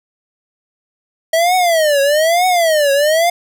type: tone with vibrato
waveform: square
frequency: 640 Hz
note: D#5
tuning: 49 cents sharp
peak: -11 dBFS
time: 1.33-3.3 s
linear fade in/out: 5 ms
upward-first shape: triangle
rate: 1.1 Hz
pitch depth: 270 cents each way
effects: none